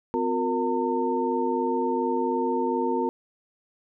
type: tone cluster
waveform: sine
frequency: 255.9 / 360.1 / 462.8 / 907 Hz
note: C4 / F#4 / A#4 / A#5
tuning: -38 / -47 / -13 / -48 cents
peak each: -28 dBFS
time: 0.14-3.09 s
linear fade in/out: 0 ms
effects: none